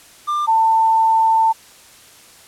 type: tone pair in turn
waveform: triangle / sine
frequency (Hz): 1193 / 893.7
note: D6 / A5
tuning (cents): +27 / +27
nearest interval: perfect fourth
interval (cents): 500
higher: first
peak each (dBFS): -15 / -11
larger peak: second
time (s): 0.27-0.47 / 0.47-1.53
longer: second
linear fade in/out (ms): 20
effects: white hiss -45 dBFS RMS until 2.47 s + low-pass 11000 Hz 12 dB/octave